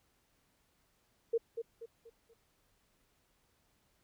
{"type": "tone with echo", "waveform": "sine", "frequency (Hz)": 460, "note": "A#4", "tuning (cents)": -23, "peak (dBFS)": -27, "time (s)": [1.33, 1.38], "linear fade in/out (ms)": 10, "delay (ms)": 240, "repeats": 4, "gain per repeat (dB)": -8, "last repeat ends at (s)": 2.34, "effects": ["pink hiss -74 dBFS RMS until 4.03 s"]}